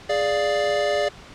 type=chord; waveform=square; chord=D diminished; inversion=second; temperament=equal; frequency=415.3 / 587.3 / 698.5 Hz; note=Ab4 / D5 / F5; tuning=0 / 0 / 0 cents; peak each=-27 / -22 / -28 dBFS; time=0.09-1.09 s; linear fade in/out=10 ms; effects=pink hiss -43 dBFS RMS until 1.34 s + low-pass 5000 Hz 12 dB/octave